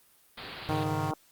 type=low-pass noise; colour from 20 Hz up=white; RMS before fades=-41 dBFS; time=0.37-0.84 s; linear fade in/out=10 ms; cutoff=4600 Hz; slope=96 dB/octave
type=chord; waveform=square; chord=Ab suspended fourth; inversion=none; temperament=equal; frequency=103.83 / 138.59 / 155.56 Hz; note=Ab2 / Db3 / Eb3; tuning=0 / 0 / 0 cents; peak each=-36 dBFS; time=0.69-1.11 s; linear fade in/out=0 ms
type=harmonic tone; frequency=155.2 Hz; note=D#3; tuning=4 cents flat; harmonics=2 / 3 / 4 / 5 / 6 / 7 / 8 / 9; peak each=-35 / -39 / -42 / -35 / -39 / -40 / -47 / -46 dBFS; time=0.69-1.14 s; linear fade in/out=5 ms
effects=white hiss -62 dBFS RMS until 1.31 s + Opus 32 kbps